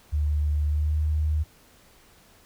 sine tone with pitch glide, 74.4 to 76.62 Hz, D2 to D#2, +23 to -26 cents, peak -21 dBFS, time 0.12-1.44 s, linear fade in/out 20 ms, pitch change +51 cents, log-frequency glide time 0.66-0.98 s, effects pink hiss -56 dBFS RMS until 2.45 s

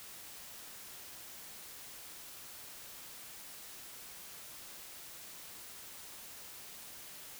silence, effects white hiss -50 dBFS RMS until 7.39 s

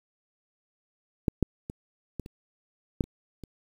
clicks, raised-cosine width 3 ms, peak -10 / -9 / -22 / -20 / -29 / -9 / -30 / -28 dBFS, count 8, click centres 1.282 / 1.427 / 1.699 / 2.197 / 2.261 / 3.008 / 3.04 / 3.437 s, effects 8-bit

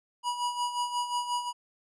square tone with tremolo, 971 Hz, B5, 30 cents flat, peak -27 dBFS, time 0.23-1.53 s, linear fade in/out 50 ms, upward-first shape sine, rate 5.6 Hz, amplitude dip 65%, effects resampled to 24000 Hz

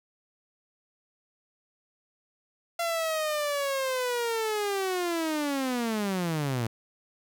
sawtooth linear sweep, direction down, 685 to 110.4 Hz, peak -23 dBFS, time 2.79-6.67 s, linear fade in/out 5 ms, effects none

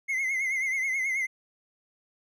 triangle tone with vibrato, 2105 Hz, C7, 10 cents sharp, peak -24 dBFS, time 0.08-1.27 s, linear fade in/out 20 ms, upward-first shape triangle, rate 9.3 Hz, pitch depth 86 cents each way, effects none

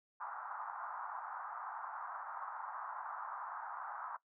pink band-pass noise, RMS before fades -45 dBFS, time 0.2-4.17 s, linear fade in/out 10 ms, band 800 to 1400 Hz, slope 48 dB/octave, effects noise-tail reverb RT60 0.1 s tail -18 dB re dry

